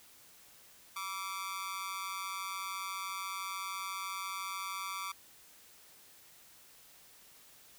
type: tone with amplitude modulation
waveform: sawtooth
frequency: 1159 Hz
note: D6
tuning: 23 cents flat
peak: -30 dBFS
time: 0.96-5.12 s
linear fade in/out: 5 ms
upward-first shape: sine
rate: 186 Hz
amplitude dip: 90%
effects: white hiss -59 dBFS RMS until 7.78 s